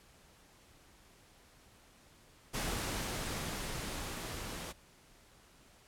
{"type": "noise with level ramp", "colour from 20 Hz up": "pink", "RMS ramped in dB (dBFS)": [-36, -43], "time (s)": [2.53, 4.73], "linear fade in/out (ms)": 20, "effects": ["pink hiss -62 dBFS RMS until 5.87 s", "low-pass 12000 Hz 12 dB/octave"]}